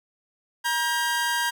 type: tone pair together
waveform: sawtooth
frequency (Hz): 951.4 / 1600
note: A#5 / G6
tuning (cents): +35 / +35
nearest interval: major sixth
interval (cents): 900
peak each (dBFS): -22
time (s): 0.64-1.51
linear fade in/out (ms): 20
effects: none